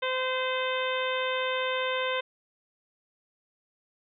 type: harmonic tone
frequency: 515 Hz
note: C5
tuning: 28 cents flat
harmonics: 1 / 2 / 3 / 4 / 5 / 6 / 7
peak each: -30 / -33 / -35 / -36 / -37 / -38 / -38 dBFS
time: 0.02-2.21 s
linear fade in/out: 10 ms
effects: none